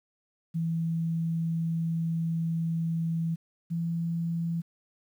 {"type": "tone pair in turn", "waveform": "sine", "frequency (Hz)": [164.81, 167.5], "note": ["E3", "E3"], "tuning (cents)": [0, 28], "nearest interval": "unison", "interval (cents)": 28, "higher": "second", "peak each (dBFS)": [-26, -27], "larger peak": "first", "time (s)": [[0.54, 3.36], [3.7, 4.62]], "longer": "first", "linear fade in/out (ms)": 20, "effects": ["10-bit"]}